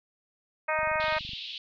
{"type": "harmonic tone", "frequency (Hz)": 311.1, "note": "D#4", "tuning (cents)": 0, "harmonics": [2, 3, 4, 5, 6, 7, 8], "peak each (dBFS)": [-30, -32, -33, -34, -35, -35, -36], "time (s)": [0.68, 1.19], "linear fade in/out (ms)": 10}
{"type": "click train", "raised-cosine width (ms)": 5, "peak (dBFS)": -34, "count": 14, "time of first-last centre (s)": [0.79, 1.334], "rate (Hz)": 23.9}
{"type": "band-pass noise", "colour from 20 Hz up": "pink", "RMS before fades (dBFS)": -39, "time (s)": [1, 1.58], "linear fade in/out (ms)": 2, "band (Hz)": [2800, 4200], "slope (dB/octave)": 48}
{"effects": []}